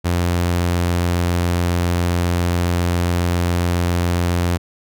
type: tone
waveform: sawtooth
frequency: 87.31 Hz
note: F2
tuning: in tune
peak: -12 dBFS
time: 0.04-4.58 s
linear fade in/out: 20 ms
effects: none